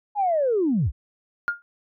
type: linear sweep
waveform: sine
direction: down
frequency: 848 to 43.65 Hz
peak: -18 dBFS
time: 0.15-0.92 s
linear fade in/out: 50 ms
type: tone with exponential decay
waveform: sine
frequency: 1414 Hz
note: F6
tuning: 21 cents sharp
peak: -16 dBFS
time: 1.48-1.62 s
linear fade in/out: 0 ms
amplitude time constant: 29 ms
effects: tanh soft clip ceiling -13 dBFS